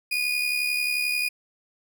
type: tone with amplitude modulation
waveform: 35% pulse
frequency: 2460 Hz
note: D#7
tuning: 20 cents flat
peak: -19 dBFS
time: 0.11-1.29 s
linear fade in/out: 10 ms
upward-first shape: sine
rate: 71.3 Hz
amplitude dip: 50%
effects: none